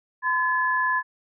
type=tone pair together; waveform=sine; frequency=1017.9 / 1714 Hz; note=C6 / A6; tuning=-48 / -46 cents; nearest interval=major sixth; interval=902 cents; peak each=-23 dBFS; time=0.22-1.03 s; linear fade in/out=50 ms; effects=none